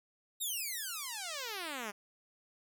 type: exponential sweep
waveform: 5% pulse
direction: down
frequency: 3853 to 196 Hz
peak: -27 dBFS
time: 0.4-1.92 s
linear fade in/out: 20 ms
effects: none